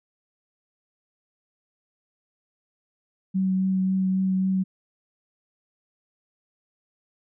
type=tone with vibrato; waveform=sine; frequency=188.8 Hz; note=F#3; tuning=35 cents sharp; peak=-20 dBFS; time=3.34-4.64 s; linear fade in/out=20 ms; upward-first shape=triangle; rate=3.7 Hz; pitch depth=13 cents each way; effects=none